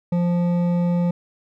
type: tone with hard clipping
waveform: sine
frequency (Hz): 174.61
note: F3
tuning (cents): 0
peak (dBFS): -19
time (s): 0.12-1.11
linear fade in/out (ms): 5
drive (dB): 9
effects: none